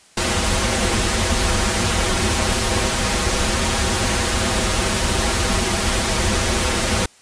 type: noise with comb filter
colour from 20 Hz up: pink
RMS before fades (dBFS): -19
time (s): 0.17-7.06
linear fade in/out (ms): 5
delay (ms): 6.9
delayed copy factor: -0.8
effects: white hiss -50 dBFS RMS until 7.21 s + resampled to 22050 Hz